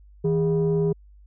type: tone pair together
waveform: sine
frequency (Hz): 161.6 / 407.6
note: E3 / G#4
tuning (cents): -34 / -32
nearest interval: octave + major third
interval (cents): 1602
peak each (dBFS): -20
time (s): 0.24-0.93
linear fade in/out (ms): 10
effects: tanh soft clip ceiling -15 dBFS + added 50 Hz sine -47 dBFS peak until 1.26 s